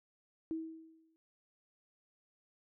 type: tone with exponential decay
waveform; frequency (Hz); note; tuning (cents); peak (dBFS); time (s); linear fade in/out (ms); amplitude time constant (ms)
sine; 322.6; E4; -37; -33; 0.51-1.16; 0; 140
effects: none